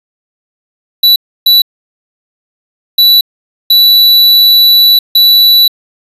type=tone bursts at uneven times; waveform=square; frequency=3951 Hz; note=B7; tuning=in tune; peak=-3 dBFS; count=5; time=1.03-1.16 / 1.46-1.62 / 2.98-3.21 / 3.7-4.99 / 5.15-5.68 s; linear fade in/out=5 ms; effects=resampled to 32000 Hz